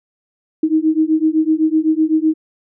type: beating tone pair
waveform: sine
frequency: 311.1 / 319 Hz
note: D#4 / D#4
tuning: 0 / +43 cents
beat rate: 7.9 Hz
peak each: -15 dBFS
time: 0.63-2.34 s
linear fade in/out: 5 ms
effects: none